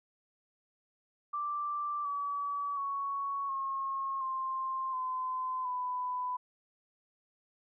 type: tone with pitch steps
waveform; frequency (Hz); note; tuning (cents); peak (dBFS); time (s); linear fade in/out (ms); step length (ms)
sine; 1174.7 / 1143.2 / 1112.6 / 1082.8 / 1053.8 / 1025.6 / 998.1; D6 / D6 / C#6 / C#6 / C6 / C6 / B5; 0 / -47 / +6 / -41 / +12 / -35 / +18; -32; 1.33-6.37; 10; 720
effects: none